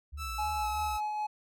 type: tone with vibrato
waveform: sine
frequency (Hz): 66.2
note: C2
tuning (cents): +21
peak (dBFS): -38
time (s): 0.12-0.98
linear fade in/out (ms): 20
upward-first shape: sine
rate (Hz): 3.2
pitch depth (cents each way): 210
type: tone with pitch glide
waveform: sawtooth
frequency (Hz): 1318.5 to 1292.1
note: E6 to E6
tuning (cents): 0 to -35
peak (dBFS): -33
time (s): 0.17-1.01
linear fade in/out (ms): 50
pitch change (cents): -35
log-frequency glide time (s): 0.62-0.68
type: tone with tremolo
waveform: triangle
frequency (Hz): 847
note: G#5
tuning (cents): +34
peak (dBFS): -28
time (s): 0.38-1.27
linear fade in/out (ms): 10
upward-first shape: sine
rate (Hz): 5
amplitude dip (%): 25
effects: none